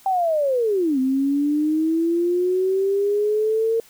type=linear two-way sweep; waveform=sine; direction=down then up; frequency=784 to 257.7 to 457.9 Hz; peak=-17 dBFS; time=0.06-3.8 s; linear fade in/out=2 ms; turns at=0.99 s; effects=white hiss -51 dBFS RMS until 3.89 s